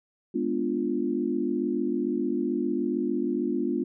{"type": "chord", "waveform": "sine", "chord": "G# diminished seventh", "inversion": "none", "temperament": "equal", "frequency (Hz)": [207.7, 246.9, 293.7, 349.2], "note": ["G#3", "B3", "D4", "F4"], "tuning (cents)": [0, 0, 0, 0], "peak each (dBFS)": [-33, -29, -30, -29], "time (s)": [0.34, 3.84], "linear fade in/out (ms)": 10, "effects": []}